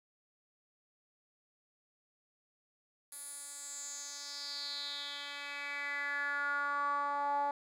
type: tone with band-pass filter sweep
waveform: 10% pulse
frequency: 286 Hz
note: D4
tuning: 46 cents flat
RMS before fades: -38 dBFS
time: 3.12-7.51 s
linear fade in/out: 2 ms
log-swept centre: 11000 to 790 Hz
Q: 5.2
effects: none